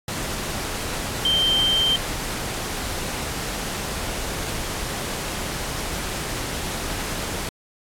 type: tone in noise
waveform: sine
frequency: 3136 Hz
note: G7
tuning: in tune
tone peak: -17 dBFS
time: 1.25-1.96 s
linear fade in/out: 2 ms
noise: pink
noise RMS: -28 dBFS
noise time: 0.08-7.49 s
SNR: +8 dB
effects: low-pass 12000 Hz 12 dB/octave + AAC 64 kbps